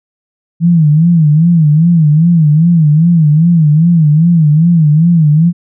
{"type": "tone with vibrato", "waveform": "sine", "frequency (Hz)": 160.3, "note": "E3", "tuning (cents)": -48, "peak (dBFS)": -4, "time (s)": [0.6, 5.53], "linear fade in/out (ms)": 50, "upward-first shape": "sine", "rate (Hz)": 2.5, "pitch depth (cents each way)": 140, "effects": []}